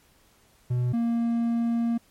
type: tone pair in turn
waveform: triangle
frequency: 123.47 / 233.1 Hz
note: B2 / A#3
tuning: 0 / 0 cents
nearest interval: major seventh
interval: 1100 cents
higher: second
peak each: -20 dBFS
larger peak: neither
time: 0.7-0.93 / 0.93-1.98 s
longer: second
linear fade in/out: 10 ms
effects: pink hiss -61 dBFS RMS until 2.1 s + MP3 64 kbps

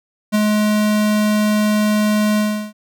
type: tone with ADSR envelope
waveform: square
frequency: 211.4 Hz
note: G#3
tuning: 31 cents sharp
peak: -12 dBFS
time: 0.32-2.73 s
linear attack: 28 ms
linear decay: 20 ms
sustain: -2 dB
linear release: 350 ms
effects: none

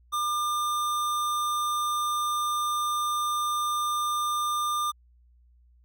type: tone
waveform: square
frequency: 1200 Hz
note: D6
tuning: 37 cents sharp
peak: -26 dBFS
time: 0.12-4.92 s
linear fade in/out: 20 ms
effects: added 60 Hz sine -56 dBFS peak until 5.84 s

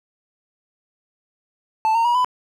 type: tone with pitch steps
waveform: triangle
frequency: 880 / 918.4 / 958.5 / 1000.4 Hz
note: A5 / A#5 / A#5 / B5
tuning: 0 / -26 / +48 / +22 cents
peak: -13 dBFS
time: 1.85-2.246 s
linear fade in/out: 0 ms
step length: 99 ms
effects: none

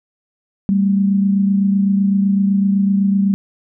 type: tone pair together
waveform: sine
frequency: 196 / 223.9 Hz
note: G3 / A3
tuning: 0 / +30 cents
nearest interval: major second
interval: 230 cents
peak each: -12 / -22 dBFS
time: 0.69-3.34 s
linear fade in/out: 0 ms
effects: none

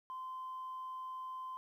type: tone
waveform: sine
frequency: 1034 Hz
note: C6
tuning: 21 cents flat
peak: -40 dBFS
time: 0.1-1.57 s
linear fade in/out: 0 ms
effects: tanh soft clip ceiling -38 dBFS + 12-bit

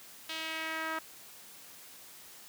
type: tone with band-pass filter sweep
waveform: sawtooth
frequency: 320 Hz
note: D#4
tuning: 49 cents sharp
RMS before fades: -37 dBFS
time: 0.29-0.99 s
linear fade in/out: 5 ms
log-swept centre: 3400 to 1400 Hz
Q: 1.8
effects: white hiss -52 dBFS RMS until 2.48 s + high-pass 100 Hz 12 dB/octave

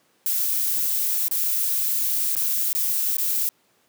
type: noise with dropouts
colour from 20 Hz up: violet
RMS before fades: -23 dBFS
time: 0.26-3.49 s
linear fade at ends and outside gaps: 0 ms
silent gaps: 1.282-1.312 / 2.352-2.366 / 2.73-2.75 / 3.168-3.183 s
effects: pink hiss -63 dBFS RMS until 3.88 s + high-pass 200 Hz 12 dB/octave

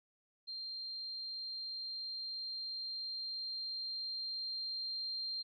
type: tone with level ramp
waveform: sine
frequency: 4179 Hz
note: C8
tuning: 3 cents flat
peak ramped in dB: -41 to -37 dBFS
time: 0.47-5.43 s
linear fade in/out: 20 ms
effects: none

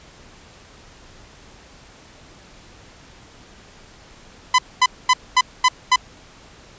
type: tone bursts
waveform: sawtooth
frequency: 1009 Hz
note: B5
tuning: 37 cents sharp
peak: -7 dBFS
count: 6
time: 4.54-5.96 s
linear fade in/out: 5 ms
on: 45 ms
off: 230 ms
effects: pink hiss -46 dBFS RMS until 6.78 s + resampled to 16000 Hz

